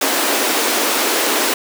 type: high-pass noise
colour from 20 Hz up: pink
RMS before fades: -17 dBFS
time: 0.01-1.54 s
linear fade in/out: 5 ms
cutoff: 260 Hz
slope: 48 dB/octave
effects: none